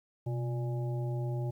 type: harmonic tone with a mistuned harmonic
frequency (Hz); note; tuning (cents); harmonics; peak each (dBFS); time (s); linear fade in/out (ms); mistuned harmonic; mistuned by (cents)
118.4; A#2; +27; 1 / 3 / 5 / 7; -31 / -41 / -45 / -48; 0.26-1.51; 10; 1; +110
effects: 11-bit